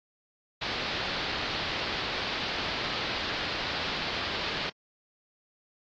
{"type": "low-pass noise", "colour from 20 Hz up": "white", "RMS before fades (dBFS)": -33, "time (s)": [0.61, 4.7], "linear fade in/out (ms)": 10, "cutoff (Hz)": 4600, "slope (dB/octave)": 48, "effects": ["AAC 48 kbps"]}